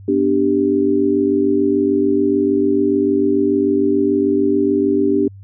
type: chord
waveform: sine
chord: G major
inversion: first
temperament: equal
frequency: 246.9 / 293.7 / 392 Hz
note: B3 / D4 / G4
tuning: 0 / 0 / 0 cents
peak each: -20 / -16 / -16 dBFS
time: 0.08-5.28 s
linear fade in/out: 5 ms
effects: added 98 Hz sine -35 dBFS peak until 5.43 s